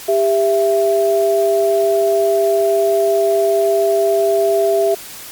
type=tone pair together; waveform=sine; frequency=398.3 / 665 Hz; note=G4 / E5; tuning=+28 / +15 cents; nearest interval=major sixth; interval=887 cents; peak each=-14 dBFS; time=0.08-4.95 s; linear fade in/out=10 ms; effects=white hiss -33 dBFS RMS until 5.31 s + MP3 96 kbps